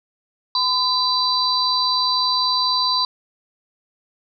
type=tone cluster; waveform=sine; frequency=1012 / 3972 / 4691 Hz; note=B5 / B7 / D8; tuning=+42 / +9 / -3 cents; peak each=-21 dBFS; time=0.55-3.05 s; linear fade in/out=2 ms; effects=none